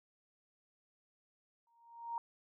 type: tone with exponential growth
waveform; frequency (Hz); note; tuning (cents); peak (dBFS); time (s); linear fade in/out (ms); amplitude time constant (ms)
sine; 932.3; A#5; 0; -34; 1.67-2.18; 1; 110
effects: none